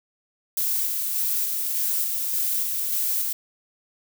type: noise with tremolo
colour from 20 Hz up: violet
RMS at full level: -24 dBFS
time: 0.57-3.33 s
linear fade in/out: 5 ms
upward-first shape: square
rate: 1.7 Hz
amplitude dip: 25%
effects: none